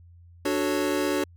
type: chord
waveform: square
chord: D major seventh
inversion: none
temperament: equal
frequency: 293.7 / 370 / 440 / 554.4 Hz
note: D4 / F#4 / A4 / C#5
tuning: 0 / 0 / 0 / 0 cents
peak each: -28 / -29 / -33 / -31 dBFS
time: 0.45-1.24 s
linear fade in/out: 5 ms
effects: added 86 Hz sine -48 dBFS peak until 1.36 s